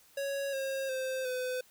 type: tone with pitch steps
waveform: square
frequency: 555 / 538.3 / 522 / 506.3 Hz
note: C#5 / C5 / C5 / B4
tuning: +2 / +49 / -4 / +43 cents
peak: -33 dBFS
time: 0.17-1.61 s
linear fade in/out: 5 ms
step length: 360 ms
effects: white hiss -62 dBFS RMS until 1.7 s